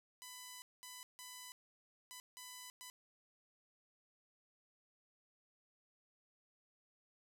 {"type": "tone bursts at uneven times", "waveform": "5% pulse", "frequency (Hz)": 999, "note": "B5", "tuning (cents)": 20, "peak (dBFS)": -38, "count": 6, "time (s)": [[0.22, 0.62], [0.83, 1.03], [1.19, 1.52], [2.11, 2.2], [2.37, 2.7], [2.81, 2.9]], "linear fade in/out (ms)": 0, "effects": []}